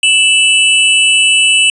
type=tone pair together; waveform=square; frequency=2643 / 2960 Hz; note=E7 / F#7; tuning=+4 / 0 cents; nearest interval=major second; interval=196 cents; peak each=-10 dBFS; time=0.03-1.7 s; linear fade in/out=2 ms; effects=resampled to 24000 Hz + 7-bit